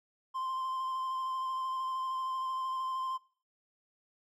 triangle tone with vibrato, 1044 Hz, C6, 4 cents flat, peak -31 dBFS, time 0.34-3.18 s, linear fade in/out 20 ms, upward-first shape square, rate 13 Hz, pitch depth 13 cents each way, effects noise-tail reverb RT60 0.5 s tail -23 dB re dry

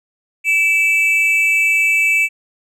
triangle tone pair together, 2315 / 2637 Hz, D7 / E7, -25 / 0 cents, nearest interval major second, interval 225 cents, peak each -13 dBFS, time 0.44-2.29 s, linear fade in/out 50 ms, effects none

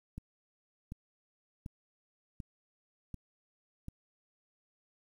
click train, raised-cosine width 5 ms, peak -29 dBFS, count 6, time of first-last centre 0.18-3.884 s, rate 1.35 Hz, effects 10-bit

